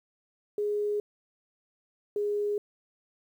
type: tone pair in turn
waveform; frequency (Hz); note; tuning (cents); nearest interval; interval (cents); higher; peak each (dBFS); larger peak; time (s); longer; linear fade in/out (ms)
sine; 415.3 / 413.1; G#4 / G#4; 0 / -9; unison; 9; first; -26; neither; 0.58-1 / 2.16-2.58; neither; 2
effects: 10-bit